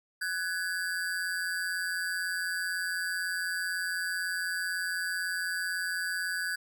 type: ring-modulated tone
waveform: square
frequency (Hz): 1583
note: G6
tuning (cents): +17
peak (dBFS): -28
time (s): 0.21-6.56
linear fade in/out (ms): 10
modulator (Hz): 89
effects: none